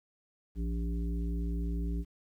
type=harmonic tone with a mistuned harmonic; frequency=57.5 Hz; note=A#1; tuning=23 cents flat; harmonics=1 / 3 / 5 / 7; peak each=-31 / -38 / -42 / -48 dBFS; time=0.55-2.05 s; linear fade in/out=50 ms; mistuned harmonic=7; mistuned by=-19 cents; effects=11-bit